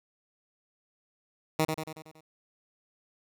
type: tone with echo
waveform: 10% pulse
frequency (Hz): 157.4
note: D#3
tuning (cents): +20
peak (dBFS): -15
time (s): 1.59-1.65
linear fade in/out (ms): 5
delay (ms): 93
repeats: 6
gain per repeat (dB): -5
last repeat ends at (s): 2.208
effects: none